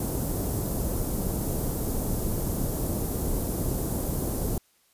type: band-stop noise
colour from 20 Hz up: pink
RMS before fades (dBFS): -28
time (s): 0-4.58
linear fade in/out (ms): 2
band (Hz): 500 to 12000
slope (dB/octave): 12
effects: white hiss -65 dBFS RMS until 4.93 s + resampled to 32000 Hz